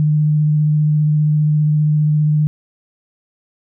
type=tone with vibrato; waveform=sine; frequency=151.4 Hz; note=D#3; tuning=47 cents flat; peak=-11 dBFS; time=0-2.47 s; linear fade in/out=0 ms; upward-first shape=sine; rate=15 Hz; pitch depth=13 cents each way; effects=none